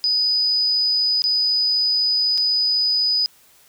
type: tone with dropouts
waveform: sine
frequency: 4978 Hz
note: D#8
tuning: in tune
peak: -16 dBFS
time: 0.04-3.26 s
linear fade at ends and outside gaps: 0 ms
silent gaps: 1.22-1.24 / 2.376-2.38 s
effects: white hiss -53 dBFS RMS until 3.68 s